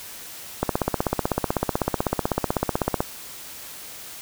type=click train; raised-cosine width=1 ms; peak=-6 dBFS; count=39; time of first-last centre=0.63-3.005 s; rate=16 Hz; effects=white hiss -39 dBFS RMS until 4.21 s